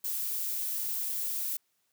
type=noise; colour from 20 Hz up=violet; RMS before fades=-33 dBFS; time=0.04-1.57 s; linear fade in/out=5 ms; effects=white hiss -75 dBFS RMS until 1.92 s + high-pass 80 Hz 12 dB/octave